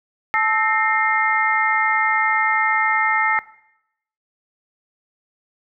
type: tone cluster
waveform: sine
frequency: 871 / 1308 / 1824 / 2115 Hz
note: A5 / E6 / A#6 / C7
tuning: -18 / -14 / -38 / +18 cents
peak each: -21 dBFS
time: 0.34-3.39 s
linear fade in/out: 0 ms
effects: noise-tail reverb RT60 0.8 s tail -18 dB re dry